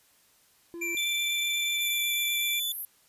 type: tone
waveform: triangle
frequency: 340.9 Hz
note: F4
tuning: 42 cents flat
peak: -35 dBFS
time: 0.74-0.95 s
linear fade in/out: 0 ms
type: tone with vibrato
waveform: square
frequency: 2349 Hz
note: D7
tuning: in tune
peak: -30 dBFS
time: 0.81-2.6 s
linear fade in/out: 10 ms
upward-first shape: square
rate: 8.1 Hz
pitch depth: 9 cents each way
type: tone with pitch glide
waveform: 40% pulse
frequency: 3520 to 3482 Hz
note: A7 to A7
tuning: 0 to -19 cents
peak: -28 dBFS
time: 0.97-2.72 s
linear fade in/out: 2 ms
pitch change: -19 cents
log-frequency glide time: 1.73-1.97 s
type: band-pass noise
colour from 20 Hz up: white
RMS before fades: -37 dBFS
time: 1.81-2.85 s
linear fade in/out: 0 ms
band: 11000 to 13000 Hz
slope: 96 dB/octave
effects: white hiss -63 dBFS RMS until 3.08 s + resampled to 32000 Hz